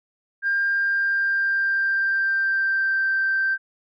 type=tone with pitch glide; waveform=sine; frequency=1600 to 1564.4 Hz; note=G6 to G6; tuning=+35 to -4 cents; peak=-18 dBFS; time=0.42-3.58 s; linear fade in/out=50 ms; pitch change=-39 cents; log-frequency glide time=0.67-3.08 s; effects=tanh soft clip ceiling -14 dBFS